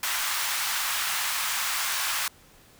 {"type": "high-pass noise", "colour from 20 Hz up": "pink", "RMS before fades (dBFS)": -28, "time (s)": [0.03, 2.28], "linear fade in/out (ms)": 2, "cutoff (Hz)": 1000, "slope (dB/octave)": 24, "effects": ["pink hiss -55 dBFS RMS until 2.79 s"]}